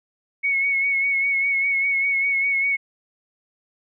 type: tone with vibrato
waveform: sine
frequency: 2207 Hz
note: C#7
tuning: 8 cents flat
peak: -18 dBFS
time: 0.43-2.77 s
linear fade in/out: 20 ms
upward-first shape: sine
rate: 5 Hz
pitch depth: 32 cents each way
effects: none